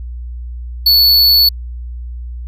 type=tone; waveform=square; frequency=4435 Hz; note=C#8; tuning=in tune; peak=-7 dBFS; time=0.86-1.49 s; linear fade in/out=5 ms; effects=added 60 Hz sine -23 dBFS peak until 2.47 s